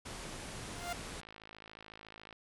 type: low-pass noise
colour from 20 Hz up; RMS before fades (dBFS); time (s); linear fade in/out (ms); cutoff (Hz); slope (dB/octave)
pink; -45; 0.05-1.21; 10; 11000; 96
type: tone with exponential growth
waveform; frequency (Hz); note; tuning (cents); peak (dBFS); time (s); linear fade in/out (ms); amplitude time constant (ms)
sawtooth; 699; F5; +1; -30; 0.63-0.93; 5; 64
type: click train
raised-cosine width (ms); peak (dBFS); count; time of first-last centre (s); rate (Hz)
0.3; -34; 72; 1.01-2.327; 53.9
effects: none